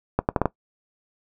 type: accelerating click train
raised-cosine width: 1 ms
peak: -5 dBFS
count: 5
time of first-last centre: 0.19-0.457 s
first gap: 99 ms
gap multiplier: 0.74
effects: noise-tail reverb RT60 0.1 s tail -19 dB re dry